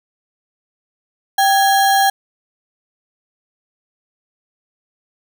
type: tone with sample-and-hold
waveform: sine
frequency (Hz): 784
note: G5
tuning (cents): 0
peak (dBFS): -10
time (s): 1.38-2.1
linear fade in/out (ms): 5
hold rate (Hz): 2450
effects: none